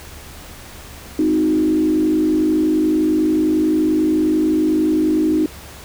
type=tone with frequency modulation; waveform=sine; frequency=311.1 Hz; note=D#4; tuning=in tune; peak=-13 dBFS; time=1.19-5.46 s; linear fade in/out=2 ms; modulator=51.3 Hz; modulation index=0.81; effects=added 72 Hz sine -41 dBFS peak until 5.84 s + pink hiss -38 dBFS RMS until 5.84 s